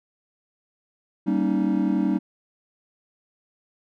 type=chord; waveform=triangle; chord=Eb dominant seventh; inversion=first; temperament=just; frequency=194.45 / 233.3 / 280 / 311.1 Hz; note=G3 / Bb3 / Db4 / Eb4; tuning=-14 / +2 / +18 / 0 cents; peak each=-22 / -25 / -24 / -23 dBFS; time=1.26-2.19 s; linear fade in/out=20 ms; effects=none